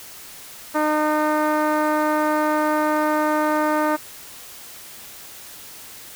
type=tone with low-pass filter; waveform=10% pulse; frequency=304.8 Hz; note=D#4; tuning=36 cents flat; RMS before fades=-20 dBFS; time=0.74-3.97 s; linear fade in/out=20 ms; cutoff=1300 Hz; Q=0.81; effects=white hiss -40 dBFS RMS until 6.15 s